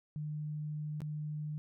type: tone with dropouts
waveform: sine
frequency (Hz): 151.1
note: D3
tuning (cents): +50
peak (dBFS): -36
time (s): 0.16-1.58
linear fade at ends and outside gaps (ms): 0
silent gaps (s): 1.005-1.018
effects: none